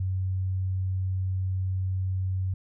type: tone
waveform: sine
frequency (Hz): 93.8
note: F#2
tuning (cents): +24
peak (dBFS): -25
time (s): 0-2.54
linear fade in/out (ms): 5
effects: none